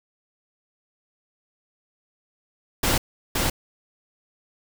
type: noise with echo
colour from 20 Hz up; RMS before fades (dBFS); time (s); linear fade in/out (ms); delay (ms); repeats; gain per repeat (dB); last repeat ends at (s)
pink; -21; 2.83-2.98; 5; 520; 1; -2; 3.5
effects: none